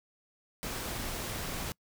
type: noise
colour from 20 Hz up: pink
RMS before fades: -37 dBFS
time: 0.63-1.72 s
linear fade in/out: 0 ms
effects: noise-tail reverb RT60 0.1 s tail -26 dB re dry